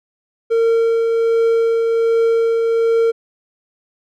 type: tone with tremolo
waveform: triangle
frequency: 457.6 Hz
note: A#4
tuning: 32 cents flat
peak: -9 dBFS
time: 0.5-3.12 s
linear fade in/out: 20 ms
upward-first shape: triangle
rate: 1.3 Hz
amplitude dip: 30%
effects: none